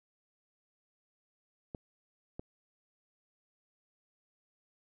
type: clicks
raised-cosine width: 2 ms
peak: -27 dBFS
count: 2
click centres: 1.748 / 2.395 s
effects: none